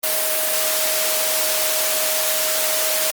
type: tone in noise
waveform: sine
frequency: 627 Hz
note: D#5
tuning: 13 cents sharp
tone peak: -26 dBFS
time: 0.03-3.11 s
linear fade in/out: 10 ms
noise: white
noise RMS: -20 dBFS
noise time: 0.03-3.11 s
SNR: -9 dB
effects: high-pass 400 Hz 12 dB/octave + Opus 32 kbps